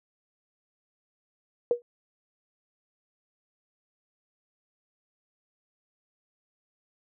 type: tone with exponential decay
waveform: sine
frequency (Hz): 480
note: B4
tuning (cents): -49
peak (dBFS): -16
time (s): 1.71-1.82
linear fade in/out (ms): 1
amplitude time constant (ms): 22
effects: none